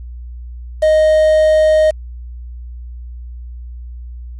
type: tone with quantisation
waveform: triangle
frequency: 622.3 Hz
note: D#5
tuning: in tune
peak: -6 dBFS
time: 0.82-1.91 s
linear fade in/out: 10 ms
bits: 5
effects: added 60 Hz sine -27 dBFS peak until 4.39 s + resampled to 24000 Hz